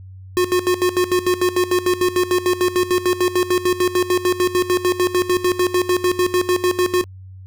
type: tone with tremolo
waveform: square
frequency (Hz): 361.2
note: F#4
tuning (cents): -42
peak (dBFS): -14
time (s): 0.37-7.04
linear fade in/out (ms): 0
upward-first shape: square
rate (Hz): 6.7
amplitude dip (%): 80
effects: added 94 Hz sine -35 dBFS peak until 7.46 s